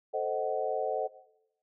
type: chord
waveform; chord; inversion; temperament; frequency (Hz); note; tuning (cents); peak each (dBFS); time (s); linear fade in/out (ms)
sine; A diminished seventh; none; equal with one note detuned; 440 / 523.3 / 622.3 / 748.6; A4 / C5 / Eb5 / Gb5; 0 / 0 / 0 / +20; -34; 0.13-1.08; 20
effects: noise-tail reverb RT60 0.8 s tail -17 dB re dry